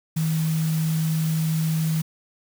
sine tone in noise, 159.2 Hz, D#3, 40 cents sharp, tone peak -20 dBFS, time 0.16-2.02 s, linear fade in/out 10 ms, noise white, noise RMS -36 dBFS, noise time 0.16-2.02 s, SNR +13 dB, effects none

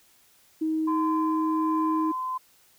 sine tone, 316 Hz, D#4, 27 cents sharp, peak -23 dBFS, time 0.61-2.12 s, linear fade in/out 10 ms
sine tone with tremolo, 1026 Hz, C6, 34 cents flat, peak -25 dBFS, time 0.87-2.38 s, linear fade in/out 10 ms, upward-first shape sine, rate 1.3 Hz, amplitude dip 25%
effects tanh soft clip ceiling -14 dBFS + white hiss -60 dBFS RMS until 2.78 s

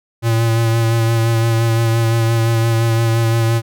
square tone with vibrato, 114.5 Hz, A#2, 31 cents flat, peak -13 dBFS, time 0.22-3.62 s, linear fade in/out 50 ms, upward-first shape sine, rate 5.8 Hz, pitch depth 22 cents each way, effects none

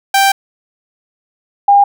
sawtooth / sine tone pair in turn, 785 / 806.1 Hz, G5 / G5, +2 / +48 cents, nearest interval unison, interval 46 cents, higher second, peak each -4 dBFS, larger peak neither, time 0.14-0.32 / 1.68-1.84 s, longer first, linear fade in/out 5 ms, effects none

